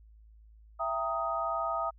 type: tone cluster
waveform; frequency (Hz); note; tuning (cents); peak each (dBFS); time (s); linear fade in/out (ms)
sine; 666 / 788 / 927 / 1252; E5 / G5 / A#5 / D#6; +18 / +9 / -10 / +10; -34 / -38 / -38 / -32; 0.79-1.91; 20
effects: added 54 Hz sine -53 dBFS peak until 1.98 s